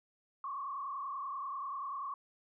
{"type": "tone with frequency modulation", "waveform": "sine", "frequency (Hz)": 1108.7, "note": "C#6", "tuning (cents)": 0, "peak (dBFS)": -37, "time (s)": [0.44, 2.14], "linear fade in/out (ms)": 2, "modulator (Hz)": 30.3, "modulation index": 1.8, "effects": []}